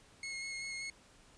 sawtooth tone with vibrato, 2166 Hz, C#7, 41 cents flat, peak -36 dBFS, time 0.23-0.9 s, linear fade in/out 2 ms, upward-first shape square, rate 5.2 Hz, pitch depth 10 cents each way, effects pink hiss -62 dBFS RMS until 1.37 s + resampled to 22050 Hz

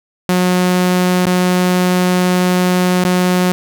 sawtooth tone with dropouts, 181.2 Hz, F#3, 36 cents flat, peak -7 dBFS, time 0.29-3.52 s, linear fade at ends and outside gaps 0 ms, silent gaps 1.255-1.267 / 3.04-3.049 s, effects none

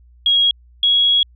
sine tone pair in turn, 3297 / 3324 Hz, G#7 / G#7, -13 / +1 cents, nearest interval unison, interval 14 cents, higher second, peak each -11 dBFS, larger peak neither, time 0.26-0.51 / 0.83-1.23 s, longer second, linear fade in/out 2 ms, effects added 60 Hz sine -45 dBFS peak until 1.35 s

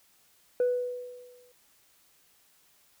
sine tone with exponential decay, 493.9 Hz, B4, in tune, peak -19 dBFS, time 0.6-1.52 s, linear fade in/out 2 ms, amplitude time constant 200 ms, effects tanh soft clip ceiling -20 dBFS + white hiss -64 dBFS RMS until 3 s

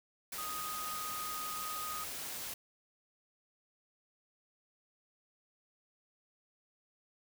sine tone in noise, 1244.5 Hz, D#6, in tune, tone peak -40 dBFS, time 0.38-2.04 s, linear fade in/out 5 ms, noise white, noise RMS -42 dBFS, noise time 0.32-2.54 s, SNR -1 dB, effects none

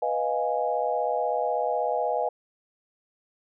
sine chord, F half-diminished seventh, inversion second, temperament equal, 493.9 / 622.3 / 698.5 / 830.6 Hz, Cb5 / Eb5 / F5 / Ab5, 0 / 0 / 0 / 0 cents, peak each -29 dBFS, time 0.02-2.29 s, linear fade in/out 5 ms, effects none

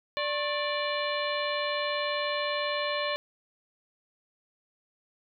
harmonic tone with a mistuned harmonic, 587.3 Hz, D5, in tune, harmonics 1 / 2 / 3 / 4 / 5 / 6 / 7, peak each -31 / -34 / -36 / -37 / -38 / -39 / -39 dBFS, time 0.17-3.16 s, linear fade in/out 0 ms, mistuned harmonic 2, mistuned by -140 cents, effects none

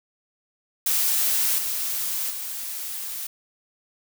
blue noise with level steps, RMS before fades -22 / -27 / -32 dBFS, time 0.86-3.27 s, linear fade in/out 5 ms, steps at 1.58 / 2.3 s, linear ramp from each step 5 ms, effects none

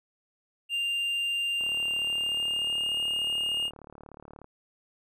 triangle tone with pitch glide, 2794 to 2835 Hz, F7 to F7, 0 to +25 cents, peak -25 dBFS, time 0.69-3.71 s, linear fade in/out 50 ms, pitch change +25 cents, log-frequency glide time 1.95-2.95 s
click train, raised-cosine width 1 ms, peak -32 dBFS, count 105, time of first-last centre 1.61-4.444 s, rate 36.7 Hz
effects none

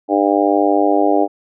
harmonic tone, 100.5 Hz, G2, 44 cents sharp, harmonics 3 / 4 / 5 / 6 / 7 / 8, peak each -16 / -19 / -21 / -19 / -19 / -19 dBFS, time 0.08-1.28 s, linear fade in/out 50 ms, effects none

